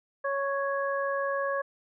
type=harmonic tone; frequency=554.4 Hz; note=C#5; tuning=in tune; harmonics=1 / 2 / 3; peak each=-29 / -32 / -34 dBFS; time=0.24-1.62 s; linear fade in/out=10 ms; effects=none